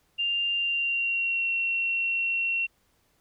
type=tone with pitch glide; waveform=sine; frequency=2794 to 2727 Hz; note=F7 to F7; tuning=0 to -42 cents; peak=-24 dBFS; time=0.18-2.67 s; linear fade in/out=20 ms; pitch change=-42 cents; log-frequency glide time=0.53-1.48 s; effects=pink hiss -68 dBFS RMS until 3.2 s